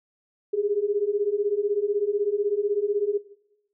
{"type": "beating tone pair", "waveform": "sine", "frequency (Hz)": [400.3, 416.3], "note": ["G4", "G#4"], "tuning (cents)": [36, 4], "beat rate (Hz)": 16, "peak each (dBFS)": [-26, -23], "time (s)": [0.53, 3.18], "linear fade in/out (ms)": 10, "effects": ["noise-tail reverb RT60 0.8 s tail -18 dB re dry"]}